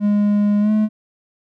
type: tone with pitch glide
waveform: triangle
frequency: 206.3 to 214.3 Hz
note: G#3 to A3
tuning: -11 to -45 cents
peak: -11 dBFS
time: 0-0.89 s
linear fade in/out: 50 ms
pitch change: +66 cents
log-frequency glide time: 0.6-0.71 s
effects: none